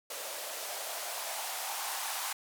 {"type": "noise with band-pass filter sweep", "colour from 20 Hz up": "violet", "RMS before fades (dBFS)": -38, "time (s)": [0.1, 2.33], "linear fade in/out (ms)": 5, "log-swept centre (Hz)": [540, 910], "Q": 3.6, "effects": []}